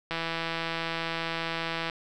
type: click train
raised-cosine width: 0.3 ms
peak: -15 dBFS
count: 296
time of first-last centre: 0.11-1.898 s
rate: 165 Hz
effects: none